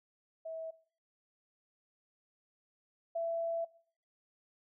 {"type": "tone pair in turn", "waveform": "sine", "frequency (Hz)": [648, 667.4], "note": ["E5", "E5"], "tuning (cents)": [-30, 21], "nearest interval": "minor second", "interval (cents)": 51, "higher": "second", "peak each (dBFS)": [-39, -32], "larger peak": "second", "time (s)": [[0.45, 0.71], [3.15, 3.65]], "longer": "second", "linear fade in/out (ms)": 10, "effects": ["noise-tail reverb RT60 0.5 s tail -20 dB re dry"]}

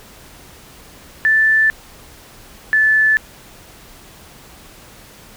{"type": "tone pair in turn", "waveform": "sine", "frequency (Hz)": [1760, 1743.8], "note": ["A6", "A6"], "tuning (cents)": [0, -16], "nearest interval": "unison", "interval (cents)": 16, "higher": "first", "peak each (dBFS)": -10, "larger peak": "neither", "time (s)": [[1.25, 1.7], [2.73, 3.17]], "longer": "first", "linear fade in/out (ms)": 0, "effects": ["pink hiss -42 dBFS RMS until 5.36 s"]}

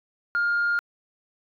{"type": "tone", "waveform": "sine", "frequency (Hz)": 1411, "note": "F6", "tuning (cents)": 17, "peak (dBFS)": -19, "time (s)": [0.35, 0.79], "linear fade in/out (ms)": 0, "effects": ["tanh soft clip ceiling -18 dBFS"]}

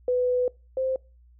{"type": "tone pair in turn", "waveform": "sine", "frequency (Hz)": [497.9, 523.1], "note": ["B4", "C5"], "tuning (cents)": [14, -1], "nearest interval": "minor second", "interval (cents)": 85, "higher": "second", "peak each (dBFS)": [-20, -23], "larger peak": "first", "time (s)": [[0.08, 0.48], [0.77, 0.96]], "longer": "first", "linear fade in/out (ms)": 2, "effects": ["noise-tail reverb RT60 0.3 s tail -25 dB re dry", "added 60 Hz sine -52 dBFS peak until 1.39 s"]}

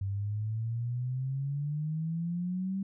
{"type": "exponential sweep", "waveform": "sine", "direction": "up", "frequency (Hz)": [96.6, 196], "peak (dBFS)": -30, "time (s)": [0.01, 2.83], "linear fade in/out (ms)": 5, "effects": []}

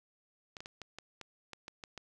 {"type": "clicks", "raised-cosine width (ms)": 0.2, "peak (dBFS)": -27, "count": 10, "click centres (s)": [0.568, 0.605, 0.659, 0.817, 0.986, 1.213, 1.533, 1.681, 1.838, 1.977], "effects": []}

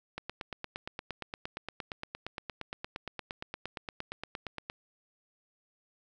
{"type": "click train", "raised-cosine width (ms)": 0.3, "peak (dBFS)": -21, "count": 40, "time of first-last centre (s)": [0.18, 4.699], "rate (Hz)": 8.63, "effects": []}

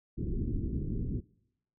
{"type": "low-pass noise", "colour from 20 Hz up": "pink", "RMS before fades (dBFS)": -33, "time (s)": [0.17, 1.21], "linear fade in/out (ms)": 20, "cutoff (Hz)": 370, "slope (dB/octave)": 48, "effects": ["noise-tail reverb RT60 0.8 s tail -23 dB re dry"]}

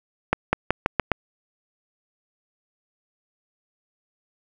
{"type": "accelerating click train", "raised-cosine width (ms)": 0.5, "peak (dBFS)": -3, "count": 6, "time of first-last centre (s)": [0.33, 1.117], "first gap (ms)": 200, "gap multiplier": 0.88, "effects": []}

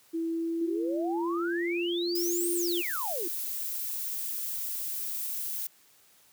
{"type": "tone with pitch glide", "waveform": "sine", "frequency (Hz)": [329.6, 346.2], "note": ["E4", "F4"], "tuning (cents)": [0, -15], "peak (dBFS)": -28, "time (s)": [0.13, 2.82], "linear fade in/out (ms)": 20, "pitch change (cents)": 85, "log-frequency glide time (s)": [0.28, 1.85]}
{"type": "exponential two-way sweep", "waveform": "sine", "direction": "up then down", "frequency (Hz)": [319.8, 9490, 319.8], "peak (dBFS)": -33, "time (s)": [0.61, 3.28], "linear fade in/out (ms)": 5, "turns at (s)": 2.53}
{"type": "noise", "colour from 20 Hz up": "violet", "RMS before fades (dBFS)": -34, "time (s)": [2.15, 5.67], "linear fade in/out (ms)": 5}
{"effects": ["white hiss -61 dBFS RMS until 6.32 s", "high-pass 80 Hz 12 dB/octave"]}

